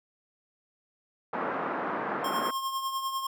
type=band-pass noise; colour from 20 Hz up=white; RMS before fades=-32 dBFS; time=1.33-2.51 s; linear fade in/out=5 ms; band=190 to 1400 Hz; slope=24 dB/octave
type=tone with tremolo; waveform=square; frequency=1070 Hz; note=C6; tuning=38 cents sharp; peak=-28 dBFS; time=2.24-3.27 s; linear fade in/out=5 ms; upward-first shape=triangle; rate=10 Hz; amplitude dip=60%
effects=none